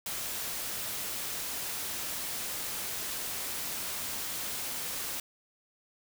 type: noise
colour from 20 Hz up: white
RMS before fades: -36 dBFS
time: 0.06-5.2 s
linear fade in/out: 2 ms
effects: none